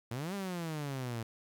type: exponential two-way sweep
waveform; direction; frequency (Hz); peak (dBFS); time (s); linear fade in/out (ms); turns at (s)
sawtooth; up then down; 111.2 to 203.3 to 111.2; -32; 0.11-1.23; 5; 0.34
effects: 11-bit